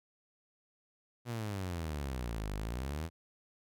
sawtooth exponential two-way sweep, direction down then up, 123.47 to 49 to 85.5 Hz, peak -32 dBFS, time 1.25-3.1 s, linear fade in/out 50 ms, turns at 2.53 s, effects none

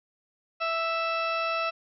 harmonic tone with a mistuned harmonic, 659.3 Hz, E5, in tune, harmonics 1 / 2 / 3 / 4 / 5 / 6 / 7 / 8, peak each -31 / -29 / -42 / -32 / -46 / -42 / -48 / -43 dBFS, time 0.6-1.71 s, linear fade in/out 20 ms, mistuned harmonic 8, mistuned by +28 cents, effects none

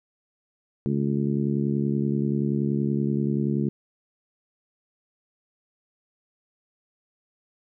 harmonic tone, 70.5 Hz, C#2, 30 cents sharp, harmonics 2 / 3 / 4 / 5 / 6, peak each -26 / -25 / -32 / -30 / -37 dBFS, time 0.86-3.69 s, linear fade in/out 0 ms, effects none

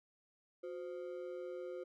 triangle ring-modulated tone, 440 Hz, A4, in tune, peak -37 dBFS, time 0.63-1.84 s, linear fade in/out 10 ms, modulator 77.2 Hz, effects none

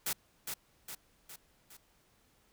white noise with echo, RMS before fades -34 dBFS, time 0.06-0.13 s, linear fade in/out 5 ms, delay 410 ms, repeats 4, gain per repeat -5 dB, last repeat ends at 1.77 s, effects pink hiss -69 dBFS RMS until 2.52 s

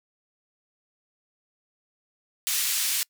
white band-pass noise, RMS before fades -26 dBFS, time 2.47-3.03 s, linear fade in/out 0 ms, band 2200 to 14000 Hz, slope 12 dB/octave, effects noise-tail reverb RT60 0.1 s tail -26 dB re dry

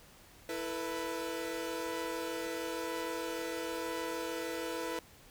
sawtooth chord, E suspended fourth, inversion none, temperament equal with one note detuned, 329.6 / 447.4 / 493.9 Hz, E4 / A4 / B4, 0 / +29 / 0 cents, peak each -36 / -39 / -35 dBFS, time 0.49-4.99 s, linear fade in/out 2 ms, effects pink hiss -58 dBFS RMS until 5.3 s

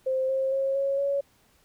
sine tone with pitch steps, 523.3 / 532.1 / 541.1 / 550.3 / 559.6 Hz, C5 / C5 / C#5 / C#5 / C#5, 0 / +29 / -42 / -13 / +16 cents, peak -23 dBFS, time 0.06-1.21 s, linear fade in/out 10 ms, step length 230 ms, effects pink hiss -63 dBFS RMS until 1.64 s

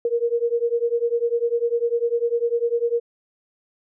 sine beating tone pair, 465.8 / 475.8 Hz, A#4 / A#4, -1 / +35 cents, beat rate 10 Hz, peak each -22 dBFS, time 0.05-3 s, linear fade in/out 2 ms, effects none

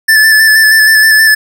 square tone with vibrato, 1751 Hz, A6, 9 cents flat, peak -4 dBFS, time 0.08-1.35 s, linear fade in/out 10 ms, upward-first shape square, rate 6.3 Hz, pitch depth 21 cents each way, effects none

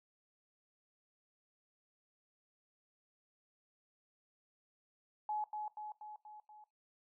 sine tone with echo, 848 Hz, G#5, 36 cents sharp, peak -35 dBFS, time 5.29-5.44 s, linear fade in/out 2 ms, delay 240 ms, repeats 5, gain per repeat -4 dB, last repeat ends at 6.64 s, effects noise-tail reverb RT60 0.2 s tail -18 dB re dry

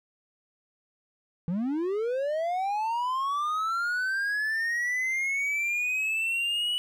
triangle linear sweep, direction up, 160.8 to 2960 Hz, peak -24 dBFS, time 1.48-6.78 s, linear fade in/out 0 ms, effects none

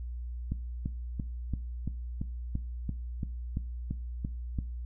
click train, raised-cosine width 5 ms, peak -20 dBFS, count 13, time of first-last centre 0.52-4.588 s, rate 2.95 Hz, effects noise-tail reverb RT60 0.4 s tail -18 dB re dry + added 60 Hz sine -35 dBFS peak until 4.85 s

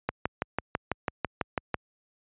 click train, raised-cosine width 0.5 ms, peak -11 dBFS, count 11, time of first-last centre 0.09-1.743 s, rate 6.05 Hz, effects high-pass 60 Hz 12 dB/octave + resampled to 8000 Hz

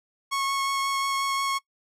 sawtooth tone with vibrato, 1097 Hz, C#6, 18 cents flat, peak -21 dBFS, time 0.31-1.59 s, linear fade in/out 20 ms, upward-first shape triangle, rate 5.6 Hz, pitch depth 11 cents each way, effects noise-tail reverb RT60 0.1 s tail -21 dB re dry + low-pass 11000 Hz 12 dB/octave

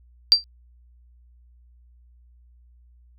sine tone with exponential decay, 4699 Hz, D8, in tune, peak -6 dBFS, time 0.32-0.44 s, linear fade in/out 0 ms, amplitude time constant 25 ms, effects added 60 Hz sine -51 dBFS peak until 3.18 s

